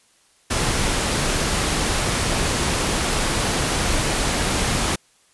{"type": "noise", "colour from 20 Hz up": "pink", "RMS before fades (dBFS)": -21, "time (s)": [0.5, 4.96], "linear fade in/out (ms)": 10, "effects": ["white hiss -58 dBFS RMS until 5.33 s", "resampled to 24000 Hz"]}